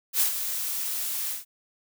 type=noise with ADSR envelope; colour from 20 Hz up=blue; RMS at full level=-21 dBFS; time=0.13-1.45 s; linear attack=73 ms; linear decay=110 ms; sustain=-9 dB; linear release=150 ms; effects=none